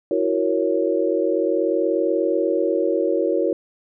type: chord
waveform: sine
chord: F# dominant seventh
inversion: third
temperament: equal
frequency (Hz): 329.6 / 370 / 466.2 / 554.4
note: E4 / F#4 / A#4 / C#5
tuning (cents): 0 / 0 / 0 / 0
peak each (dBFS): -23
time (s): 0.11-3.53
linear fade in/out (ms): 2
effects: none